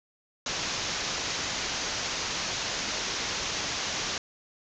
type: low-pass noise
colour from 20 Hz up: white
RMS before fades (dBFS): -32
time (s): 0.46-4.18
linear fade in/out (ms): 2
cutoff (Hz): 6800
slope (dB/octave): 96
effects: none